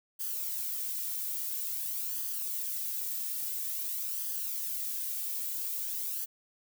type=noise with flanger; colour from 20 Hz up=violet; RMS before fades=-35 dBFS; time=0.19-6.26 s; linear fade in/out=20 ms; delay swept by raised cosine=0.63 to 2.23 ms; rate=0.49 Hz; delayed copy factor=+0.55; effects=none